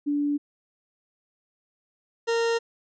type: tone pair in turn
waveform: sine / 40% pulse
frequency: 290 / 462.1 Hz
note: D4 / A#4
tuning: -22 / -15 cents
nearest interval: minor sixth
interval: 807 cents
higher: second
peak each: -22 / -21 dBFS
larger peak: second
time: 0.06-0.38 / 2.27-2.59 s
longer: neither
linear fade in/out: 20 ms
effects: resampled to 16000 Hz